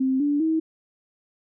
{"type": "tone with pitch steps", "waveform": "sine", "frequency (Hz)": [262.8, 289.9, 319.8], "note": ["C4", "D4", "D#4"], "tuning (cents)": [8, -22, 48], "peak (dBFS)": -19, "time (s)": [0, 0.6], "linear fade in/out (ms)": 10, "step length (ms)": 200, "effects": []}